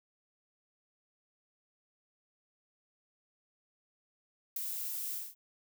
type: noise with ADSR envelope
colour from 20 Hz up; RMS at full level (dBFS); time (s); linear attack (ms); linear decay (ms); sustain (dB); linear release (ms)
violet; -33; 4.56-5.35; 6; 9; -5; 200
effects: none